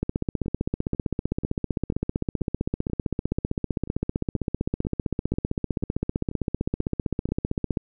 two click trains, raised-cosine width 3 ms, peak -11 / -22 dBFS, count 121 / 15, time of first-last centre 0.03-7.772 / 0.46-7.289 s, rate 15.5 / 2.05 Hz, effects none

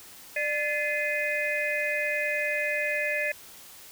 sine tone cluster, 595 / 1731 / 2061 / 2492 Hz, D5 / A6 / C7 / D#7, +22 / -29 / -27 / +2 cents, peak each -31 dBFS, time 0.36-3.32 s, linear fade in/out 5 ms, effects white hiss -48 dBFS RMS until 3.91 s

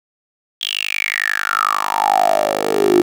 10% pulse tone with high-pass filter sweep, 51.1 Hz, G#1, 27 cents flat, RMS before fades -17 dBFS, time 0.61-3.02 s, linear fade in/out 5 ms, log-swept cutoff 3300 to 340 Hz, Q 9.8, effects none

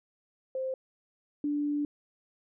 sine tone pair in turn, 523.3 / 292.3 Hz, C5 / D4, 0 / -8 cents, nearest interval minor seventh, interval 1008 cents, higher first, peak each -30 / -27 dBFS, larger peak second, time 0.55-0.74 / 1.44-1.85 s, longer second, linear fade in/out 2 ms, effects none

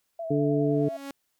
sine tone with vibrato, 659.3 Hz, E5, in tune, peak -31 dBFS, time 0.19-0.97 s, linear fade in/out 5 ms, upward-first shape sine, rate 9.8 Hz, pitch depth 36 cents each way
harmonic tone, 145.7 Hz, D3, 13 cents flat, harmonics 1 / 2 / 3, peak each -27 / -25 / -26 dBFS, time 0.3-0.89 s, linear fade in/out 10 ms
sawtooth tone with exponential growth, 277.2 Hz, C#4, in tune, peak -30 dBFS, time 0.51-1.11 s, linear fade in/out 2 ms, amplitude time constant 130 ms
effects white hiss -75 dBFS RMS until 1.39 s

